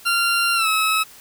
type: tone with pitch glide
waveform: 20% pulse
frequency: 1384 to 1291.3 Hz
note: F6 to E6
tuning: -16 to -36 cents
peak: -12 dBFS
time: 0.05-1.04 s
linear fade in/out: 20 ms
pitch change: -120 cents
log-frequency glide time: 0.55-0.68 s
effects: white hiss -45 dBFS RMS until 1.2 s